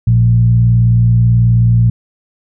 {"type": "tone with frequency modulation", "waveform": "sine", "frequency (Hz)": 116.54, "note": "A#2", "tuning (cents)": 0, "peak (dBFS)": -6, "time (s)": [0.07, 1.9], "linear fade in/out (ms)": 5, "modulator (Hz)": 58.6, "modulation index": 0.5, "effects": []}